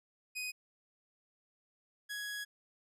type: tone pair in turn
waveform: sawtooth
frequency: 2500 / 1668.5 Hz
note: D#7 / G#6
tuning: +8 / +8 cents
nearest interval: perfect fifth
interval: 700 cents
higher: first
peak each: -34 / -35 dBFS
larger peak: first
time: 0.35-0.52 / 2.09-2.45 s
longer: second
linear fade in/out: 20 ms
effects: resampled to 32000 Hz